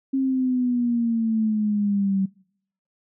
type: exponential sweep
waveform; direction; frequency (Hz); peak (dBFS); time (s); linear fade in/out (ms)
sine; down; 270 to 191.2; -19; 0.13-2.26; 10
effects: noise-tail reverb RT60 0.7 s tail -25 dB re dry